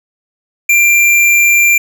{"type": "tone with hard clipping", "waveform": "sine", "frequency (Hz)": 2374, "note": "D7", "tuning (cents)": 18, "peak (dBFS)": -7, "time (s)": [0.69, 1.78], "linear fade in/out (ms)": 5, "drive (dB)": 17, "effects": []}